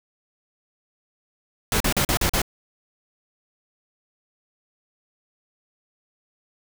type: noise bursts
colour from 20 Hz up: pink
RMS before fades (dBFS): -21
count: 6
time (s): 1.72-2.418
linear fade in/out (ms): 2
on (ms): 83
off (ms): 40
effects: none